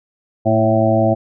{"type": "harmonic tone with a mistuned harmonic", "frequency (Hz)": 110.3, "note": "A2", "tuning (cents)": 5, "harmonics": [1, 2, 3, 5, 6, 7], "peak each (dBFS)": [-18, -19, -20, -19, -16, -22], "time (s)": [0.45, 1.15], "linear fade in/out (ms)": 20, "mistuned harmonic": 2, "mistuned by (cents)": 21, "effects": []}